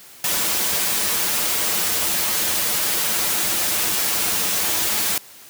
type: noise with comb filter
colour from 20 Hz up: white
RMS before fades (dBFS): -21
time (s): 0.24-5.18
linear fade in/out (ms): 2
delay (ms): 7.6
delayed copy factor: -0.7
effects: white hiss -44 dBFS RMS until 5.49 s + high-pass 80 Hz 12 dB/octave